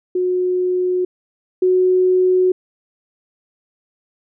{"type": "tone pair in turn", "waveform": "sine", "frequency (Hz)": [364, 368.2], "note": ["F#4", "F#4"], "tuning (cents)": [-28, -8], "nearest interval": "unison", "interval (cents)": 20, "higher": "second", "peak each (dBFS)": [-15, -11], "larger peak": "second", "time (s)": [[0.15, 1.05], [1.62, 2.52]], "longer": "neither", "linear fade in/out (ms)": 5, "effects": []}